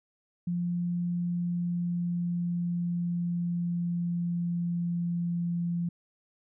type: tone with pitch glide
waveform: sine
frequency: 174.61 to 172.01 Hz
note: F3 to F3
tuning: 0 to -26 cents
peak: -27 dBFS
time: 0.47-5.89 s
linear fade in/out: 5 ms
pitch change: -26 cents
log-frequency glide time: 1.02-5.71 s
effects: none